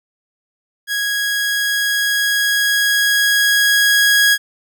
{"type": "tone with level ramp", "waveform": "sawtooth", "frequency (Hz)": 1654, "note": "G#6", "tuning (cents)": -8, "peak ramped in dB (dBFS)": [-14, -6], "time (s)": [0.87, 4.38], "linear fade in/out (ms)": 50, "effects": []}